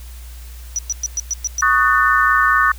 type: tone bursts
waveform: sine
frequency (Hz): 5880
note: F#8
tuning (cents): -12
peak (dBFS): -17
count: 7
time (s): 0.76-1.609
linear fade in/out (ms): 0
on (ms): 27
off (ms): 110
type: chord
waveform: sine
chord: D# half-diminished seventh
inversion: third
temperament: just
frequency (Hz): 1120.1 / 1244.5 / 1493.4 / 1792.1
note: C#6 / D#6 / F#6 / A6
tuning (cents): +18 / 0 / +16 / +31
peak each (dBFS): -17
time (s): 1.62-2.72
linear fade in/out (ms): 5
effects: added 60 Hz sine -32 dBFS peak until 2.78 s + white hiss -44 dBFS RMS until 2.78 s